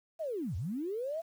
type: linear two-way sweep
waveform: sine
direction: down then up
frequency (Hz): 680 to 74.4 to 680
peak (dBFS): -33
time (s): 0.19-1.22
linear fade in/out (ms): 20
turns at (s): 0.56
effects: 10-bit